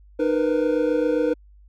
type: tone cluster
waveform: triangle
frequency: 306.1 / 472.5 / 500 Hz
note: D#4 / A#4 / B4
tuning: -28 / +23 / +21 cents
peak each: -21 dBFS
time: 0.19-1.34 s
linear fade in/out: 10 ms
effects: added 50 Hz sine -47 dBFS peak until 1.68 s